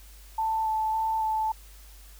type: tone with vibrato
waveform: sine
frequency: 880 Hz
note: A5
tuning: in tune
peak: -24 dBFS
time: 0.38-1.52 s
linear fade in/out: 5 ms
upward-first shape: square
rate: 1.8 Hz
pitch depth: 11 cents each way
effects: added 50 Hz sine -47 dBFS peak until 2.19 s + white hiss -54 dBFS RMS until 2.19 s